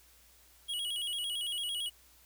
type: tone with vibrato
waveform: square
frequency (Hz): 3104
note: G7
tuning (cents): -18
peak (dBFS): -34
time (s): 0.68-1.9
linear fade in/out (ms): 20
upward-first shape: square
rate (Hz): 8.9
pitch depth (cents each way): 100
effects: added 60 Hz sine -66 dBFS peak until 2.25 s + white hiss -62 dBFS RMS until 2.25 s